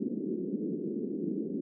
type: band-pass noise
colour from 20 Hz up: pink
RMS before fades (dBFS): -34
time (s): 0-1.61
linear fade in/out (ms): 10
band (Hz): 190 to 410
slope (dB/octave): 48
effects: none